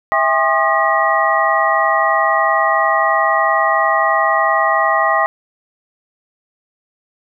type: tone cluster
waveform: sine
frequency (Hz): 654 / 805 / 1072 / 1215 / 1912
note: E5 / G5 / C6 / D#6 / A#6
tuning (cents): -14 / +46 / +42 / -42 / +43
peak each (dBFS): -18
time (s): 0.12-5.26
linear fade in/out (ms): 0
effects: none